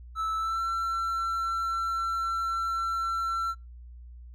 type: tone with pitch glide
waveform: triangle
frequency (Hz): 1312 to 1348.1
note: E6 to E6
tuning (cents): -9 to +38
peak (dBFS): -25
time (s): 0.15-3.55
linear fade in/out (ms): 50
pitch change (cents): +47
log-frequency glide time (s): 0.37-0.62
effects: noise-tail reverb RT60 0.2 s tail -25 dB re dry + added 60 Hz sine -43 dBFS peak until 4.34 s